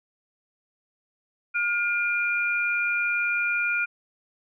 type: tone pair together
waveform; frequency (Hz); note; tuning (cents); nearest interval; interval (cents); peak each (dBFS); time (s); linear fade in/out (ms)
sine; 1424 / 2402; F6 / D7; +33 / +38; major sixth; 905; -25 / -25; 1.54-3.86; 20
effects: none